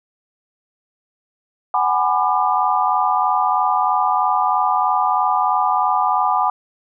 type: chord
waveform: sine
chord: G# half-diminished seventh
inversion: third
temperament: just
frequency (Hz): 747.5 / 830.6 / 996.7 / 1196.1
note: F#5 / G#5 / B5 / D6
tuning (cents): +17 / 0 / +16 / +31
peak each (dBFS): -20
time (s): 1.74-6.5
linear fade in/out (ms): 2
effects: none